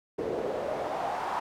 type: noise with band-pass filter sweep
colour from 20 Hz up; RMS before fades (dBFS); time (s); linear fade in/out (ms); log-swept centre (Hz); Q
pink; -32; 0.18-1.4; 10; 410 to 960; 3.5
effects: none